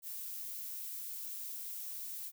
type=noise; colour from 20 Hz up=violet; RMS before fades=-43 dBFS; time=0.02-2.32 s; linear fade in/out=50 ms; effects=none